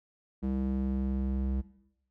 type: tone with band-pass filter sweep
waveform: square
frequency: 66 Hz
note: C2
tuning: 16 cents sharp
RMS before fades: -31 dBFS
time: 0.42-1.62 s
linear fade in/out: 20 ms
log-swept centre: 230 to 130 Hz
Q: 1.7
effects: noise-tail reverb RT60 0.8 s tail -17 dB re dry